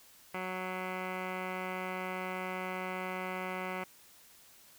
10% pulse tone with low-pass filter, 185 Hz, F#3, in tune, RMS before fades -38 dBFS, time 0.34-3.84 s, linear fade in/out 5 ms, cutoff 2000 Hz, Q 9.4, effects white hiss -59 dBFS RMS until 4.78 s

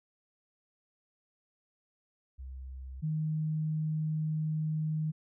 sine tone pair in turn, 65.41 / 155.57 Hz, C2 / D#3, 0 / 0 cents, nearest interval octave + minor third, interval 1500 cents, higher second, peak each -40 / -29 dBFS, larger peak second, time 2.38-3.02 / 3.02-5.12 s, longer second, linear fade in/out 20 ms, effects none

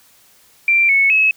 sine tone with pitch steps, 2359 / 2205 / 2577 Hz, D7 / C#7 / E7, +7 / -10 / -40 cents, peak -10 dBFS, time 0.68-1.31 s, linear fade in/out 2 ms, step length 210 ms, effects white hiss -51 dBFS RMS until 1.36 s

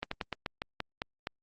slowing click train, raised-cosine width 0.3 ms, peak -17 dBFS, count 9, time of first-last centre 0.03-1.271 s, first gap 84 ms, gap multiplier 1.17, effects Opus 32 kbps

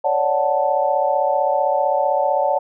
sine chord, D major seventh, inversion third, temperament equal with one note detuned, 554.4 / 590 / 740 / 880 Hz, C#5 / D5 / F#5 / A5, 0 / +8 / 0 / 0 cents, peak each -21 dBFS, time 0.04-2.59 s, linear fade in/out 10 ms, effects none

